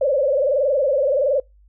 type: tone with frequency modulation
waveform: sine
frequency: 554.4 Hz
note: C#5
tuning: in tune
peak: -15 dBFS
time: 0.01-1.4 s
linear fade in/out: 5 ms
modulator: 21.4 Hz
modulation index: 2.1
effects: noise-tail reverb RT60 0.2 s tail -25 dB re dry + added 50 Hz sine -49 dBFS peak until 1.68 s